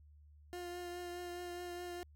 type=tone with vibrato; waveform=30% pulse; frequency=352.8 Hz; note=F4; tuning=18 cents sharp; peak=-40 dBFS; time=0.53-2.03 s; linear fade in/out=0 ms; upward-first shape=triangle; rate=4.8 Hz; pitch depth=18 cents each way; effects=added 74 Hz sine -58 dBFS peak until 2.15 s